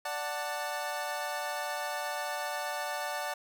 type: chord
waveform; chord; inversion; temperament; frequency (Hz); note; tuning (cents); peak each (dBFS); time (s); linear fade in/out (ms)
25% pulse; D major; none; equal with one note detuned; 587.3 / 740 / 885.1; D5 / F#5 / A5; 0 / 0 / +10; -34; 0.05-3.34; 5
effects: none